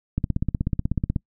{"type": "click train", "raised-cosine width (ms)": 5, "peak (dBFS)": -10, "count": 17, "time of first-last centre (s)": [0.18, 1.162], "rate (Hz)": 16.3, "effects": ["noise-tail reverb RT60 0.1 s tail -26 dB re dry"]}